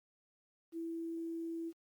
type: tone with quantisation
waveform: sine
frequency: 331.2 Hz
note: E4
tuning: 8 cents sharp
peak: -38 dBFS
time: 0.72-1.73 s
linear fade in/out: 50 ms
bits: 11
effects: Opus 32 kbps